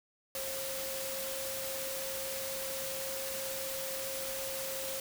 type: tone in noise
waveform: sine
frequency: 535 Hz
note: C5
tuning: 38 cents sharp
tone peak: -40 dBFS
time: 0.35-5 s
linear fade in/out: 2 ms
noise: white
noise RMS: -39 dBFS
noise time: 0.35-5 s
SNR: -4 dB
effects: none